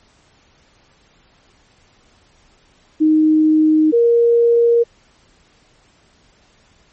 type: tone pair in turn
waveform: sine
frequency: 311.1 / 469.4 Hz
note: D#4 / A#4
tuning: 0 / +12 cents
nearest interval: perfect fifth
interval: 712 cents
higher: second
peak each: -9 dBFS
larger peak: neither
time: 3-3.92 / 3.92-4.84 s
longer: neither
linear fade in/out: 20 ms
effects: pink hiss -54 dBFS RMS until 6.92 s + MP3 32 kbps